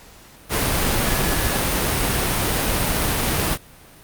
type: tone in noise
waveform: sine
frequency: 1700 Hz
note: G#6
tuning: 40 cents sharp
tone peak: -31 dBFS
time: 1.03-1.63 s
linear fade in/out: 50 ms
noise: pink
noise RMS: -20 dBFS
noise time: 0.49-3.58 s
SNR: -14 dB
effects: pink hiss -46 dBFS RMS until 4.03 s + Opus 48 kbps